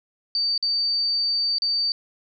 sine tone with dropouts, 4607 Hz, D8, 34 cents flat, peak -20 dBFS, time 0.35-1.92 s, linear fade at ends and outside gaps 1 ms, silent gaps 0.578-0.626 / 1.584-1.62 s, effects none

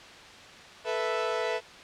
sawtooth chord, A suspended second, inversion none, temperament equal, 440 / 493.9 / 659.3 Hz, A4 / B4 / E5, 0 / 0 / 0 cents, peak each -28 dBFS, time 0.84-1.61 s, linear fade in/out 50 ms, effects white hiss -47 dBFS RMS until 1.83 s + low-pass 4000 Hz 12 dB/octave

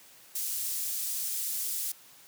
pink high-pass noise, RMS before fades -33 dBFS, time 0.35-1.92 s, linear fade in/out 5 ms, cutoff 8500 Hz, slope 12 dB/octave, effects white hiss -55 dBFS RMS until 2.27 s + high-pass 100 Hz 12 dB/octave

